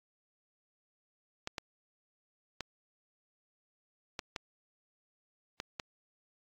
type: clicks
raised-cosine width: 0.2 ms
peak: -19 dBFS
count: 7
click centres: 1.474 / 1.582 / 2.607 / 4.192 / 4.362 / 5.601 / 5.798 s
effects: AAC 64 kbps